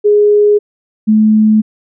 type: tone pair in turn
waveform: sine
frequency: 415.3 / 215.8 Hz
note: G#4 / A3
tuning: 0 / -33 cents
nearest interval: major seventh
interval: 1133 cents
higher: first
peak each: -5 dBFS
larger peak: neither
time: 0.04-0.59 / 1.07-1.62 s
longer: neither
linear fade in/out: 20 ms
effects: none